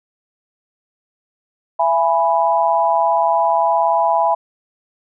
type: chord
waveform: sine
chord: E major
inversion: none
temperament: equal with one note detuned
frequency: 670 / 830.6 / 987.8 Hz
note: E5 / G#5 / B5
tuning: +28 / 0 / 0 cents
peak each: -17 dBFS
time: 1.79-4.35 s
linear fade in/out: 10 ms
effects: none